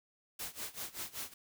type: noise with tremolo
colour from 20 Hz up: white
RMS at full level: -40 dBFS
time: 0.39-1.34 s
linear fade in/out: 5 ms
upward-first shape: sine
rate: 5.2 Hz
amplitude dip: 90%
effects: none